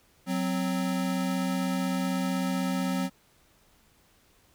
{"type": "tone pair together", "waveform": "square", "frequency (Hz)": [185, 260.9], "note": ["F#3", "C4"], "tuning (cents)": [0, -5], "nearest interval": "tritone", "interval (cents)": 595, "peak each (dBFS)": [-29, -31], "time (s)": [0.26, 3.1], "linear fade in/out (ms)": 50, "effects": ["pink hiss -63 dBFS RMS until 4.54 s"]}